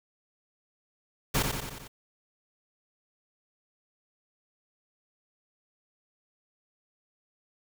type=noise with echo; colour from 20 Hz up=pink; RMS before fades=-26 dBFS; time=1.34-1.43 s; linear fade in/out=10 ms; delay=90 ms; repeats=5; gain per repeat=-4 dB; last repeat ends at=1.88 s; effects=none